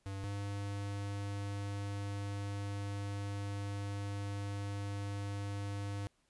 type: tone pair in turn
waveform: square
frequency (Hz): 98 / 100.7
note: G2 / G2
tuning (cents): 0 / +47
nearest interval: unison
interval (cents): 47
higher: second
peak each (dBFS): -40 / -38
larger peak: second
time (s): 0.06-0.24 / 0.24-6.07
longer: second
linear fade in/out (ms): 0
effects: pink hiss -75 dBFS RMS until 6.29 s + resampled to 24000 Hz